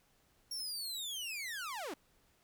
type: linear sweep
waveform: sawtooth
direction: down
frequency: 5588 to 249.4 Hz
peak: -36 dBFS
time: 0.51-1.94 s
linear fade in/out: 5 ms
effects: pink hiss -71 dBFS RMS until 2.43 s